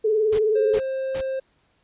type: tone with vibrato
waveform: sine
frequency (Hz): 430.8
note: A4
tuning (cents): -37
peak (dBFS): -17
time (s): 0.04-0.79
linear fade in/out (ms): 10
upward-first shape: triangle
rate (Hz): 19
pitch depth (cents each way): 70
type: noise bursts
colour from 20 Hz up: pink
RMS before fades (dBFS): -34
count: 3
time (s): 0.32-1.213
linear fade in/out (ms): 10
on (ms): 71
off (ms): 340
type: tone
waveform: triangle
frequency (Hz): 530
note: C5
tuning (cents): +22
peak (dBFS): -22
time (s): 0.55-1.4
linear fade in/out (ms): 10
effects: pink hiss -65 dBFS RMS until 1.83 s + resampled to 8000 Hz